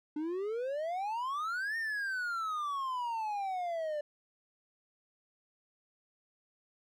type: exponential two-way sweep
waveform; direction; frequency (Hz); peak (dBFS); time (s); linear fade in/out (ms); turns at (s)
triangle; up then down; 293.7 to 1848 to 585; -31; 0.16-4.01; 5; 1.77
effects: none